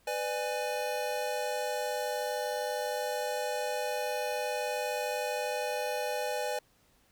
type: chord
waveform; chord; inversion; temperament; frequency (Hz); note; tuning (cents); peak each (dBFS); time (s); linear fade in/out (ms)
square; G# diminished; first; just; 498.4 / 598 / 830.6; B4 / D5 / G#5; +16 / +31 / 0; -36 / -36 / -37; 0.07-6.59; 5
effects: pink hiss -67 dBFS RMS until 7.11 s